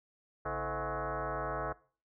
sine tone with frequency modulation, 329.6 Hz, E4, in tune, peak -33 dBFS, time 0.45-1.73 s, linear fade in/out 10 ms, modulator 193 Hz, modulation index 6.1, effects noise-tail reverb RT60 0.4 s tail -20 dB re dry

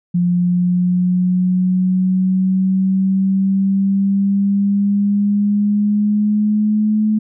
sine exponential sweep, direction up, 175.8 to 215.2 Hz, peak -12 dBFS, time 0.14-7.19 s, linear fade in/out 10 ms, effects none

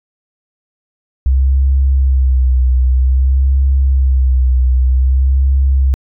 sine tone with vibrato, 65.41 Hz, C2, in tune, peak -7 dBFS, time 1.26-5.94 s, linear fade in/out 0 ms, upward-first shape sine, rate 0.52 Hz, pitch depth 54 cents each way, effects tanh soft clip ceiling -3 dBFS

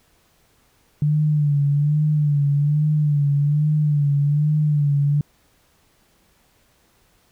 sine tone with vibrato, 147.2 Hz, D3, 4 cents sharp, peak -15 dBFS, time 1.02-5.21 s, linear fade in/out 2 ms, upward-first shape sine, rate 1.2 Hz, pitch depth 59 cents each way, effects pink hiss -60 dBFS RMS until 7.31 s

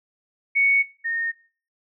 sine tone pair in turn, 2223 / 1839.5 Hz, C#7 / A#6, +4 / -24 cents, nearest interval minor third, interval 328 cents, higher first, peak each -16 / -23 dBFS, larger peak first, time 0.55-0.83 / 1.04-1.32 s, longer neither, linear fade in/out 20 ms, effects noise-tail reverb RT60 0.4 s tail -17 dB re dry

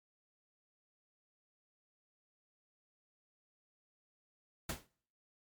pink noise with exponential decay, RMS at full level -34 dBFS, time 4.69-4.87 s, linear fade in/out 5 ms, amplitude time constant 37 ms, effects noise-tail reverb RT60 0.6 s tail -25 dB re dry + MP3 96 kbps

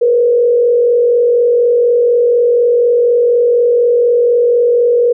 sine tone with frequency modulation, 480.3 Hz, B4, 48 cents flat, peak -7 dBFS, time 0.01-5.13 s, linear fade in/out 10 ms, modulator 44.1 Hz, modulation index 0.5, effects none

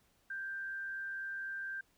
sine tone with frequency modulation, 1576 Hz, G6, 9 cents sharp, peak -38 dBFS, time 0.3-1.81 s, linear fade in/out 5 ms, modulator 96.2 Hz, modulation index 0.31, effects pink hiss -72 dBFS RMS until 1.97 s

